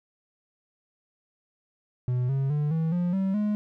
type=tone with pitch steps; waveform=triangle; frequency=124.6 / 135.88 / 148.18 / 161.59 / 176.21 / 192.16 / 209.6 Hz; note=B2 / C#3 / D3 / E3 / F3 / G3 / G#3; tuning=+16 / -34 / +16 / -34 / +16 / -34 / +16 cents; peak=-21 dBFS; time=2.08-3.55 s; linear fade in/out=0 ms; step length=210 ms; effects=none